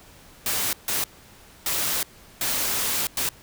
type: noise bursts at uneven times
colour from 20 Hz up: white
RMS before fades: -25 dBFS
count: 5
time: 0.46-0.73 / 0.88-1.04 / 1.66-2.03 / 2.41-3.07 / 3.17-3.29 s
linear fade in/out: 2 ms
effects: pink hiss -50 dBFS RMS until 3.42 s